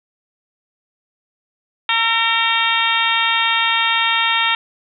harmonic tone with a mistuned harmonic, 458.9 Hz, A#4, 27 cents flat, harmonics 2 / 3 / 4 / 5 / 6 / 7 / 8, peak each -22 / -22 / -22 / -22 / -22 / -22 / -22 dBFS, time 1.89-4.55 s, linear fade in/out 2 ms, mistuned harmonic 3, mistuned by -36 cents, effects none

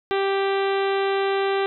harmonic tone, 392 Hz, G4, in tune, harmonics 1 / 2 / 3 / 4 / 5 / 6 / 7 / 8 / 9 / 10, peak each -21 / -27 / -31 / -33 / -35 / -37 / -38 / -39 / -40 / -41 dBFS, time 0.11-1.66 s, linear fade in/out 0 ms, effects none

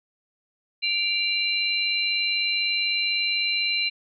sine tone cluster, 2352 / 2790 / 4056 Hz, D7 / F7 / B7, +2 / -2 / +45 cents, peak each -26 / -28 / -25 dBFS, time 0.82-3.9 s, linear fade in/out 20 ms, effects none

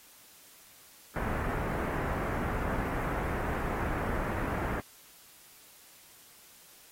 pink low-pass noise, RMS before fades -33 dBFS, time 1.16-4.8 s, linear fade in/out 0 ms, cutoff 1900 Hz, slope 24 dB/octave, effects white hiss -56 dBFS RMS until 6.91 s + AAC 48 kbps

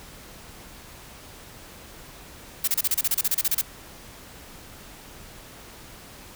blue noise bursts, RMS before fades -22 dBFS, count 15, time 2.64-3.614 s, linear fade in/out 5 ms, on 36 ms, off 31 ms, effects pink hiss -45 dBFS RMS until 6.35 s

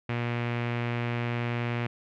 sawtooth tone with low-pass filter, 119.3 Hz, A#2, 41 cents sharp, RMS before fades -30 dBFS, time 0.09-1.87 s, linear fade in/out 5 ms, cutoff 2400 Hz, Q 2.5, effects none

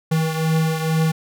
square beating tone pair, 159.5 / 161.7 Hz, D#3 / E3, +43 / -33 cents, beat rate 2.2 Hz, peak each -19 / -25 dBFS, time 0.11-1.12 s, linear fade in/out 10 ms, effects none

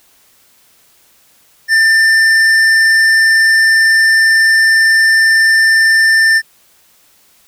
sine tone with hard clipping, 1789 Hz, A6, 28 cents sharp, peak -8 dBFS, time 1.68-6.42 s, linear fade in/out 50 ms, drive 9 dB, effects white hiss -50 dBFS RMS until 7.47 s

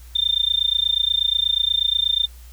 sine tone with amplitude modulation, 3600 Hz, A7, 39 cents sharp, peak -13 dBFS, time 0.15-2.27 s, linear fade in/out 10 ms, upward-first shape sine, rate 28.3 Hz, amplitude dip 100%, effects added 60 Hz sine -39 dBFS peak until 2.52 s + white hiss -51 dBFS RMS until 2.52 s

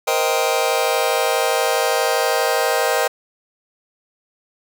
sawtooth chord, C minor seventh, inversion third, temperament just, 470.9 / 523.3 / 627.9 / 784.9 Hz, Bb4 / C5 / Eb5 / G5, +18 / 0 / +16 / +2 cents, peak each -18 dBFS, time 0.07-3.08 s, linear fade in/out 10 ms, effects none

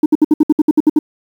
sine tone bursts, 304.4 Hz, D#4, 38 cents flat, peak -3 dBFS, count 11, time 0.03-0.99 s, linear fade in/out 5 ms, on 30 ms, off 63 ms, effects tanh soft clip ceiling -4 dBFS + 7-bit

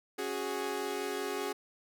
sawtooth chord, C# suspended fourth, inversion none, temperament equal, 277.2 / 370 / 415.3 Hz, C#4 / F#4 / G#4, 0 / 0 / 0 cents, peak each -38 / -34 / -32 dBFS, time 0.18-1.53 s, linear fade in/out 10 ms, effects none

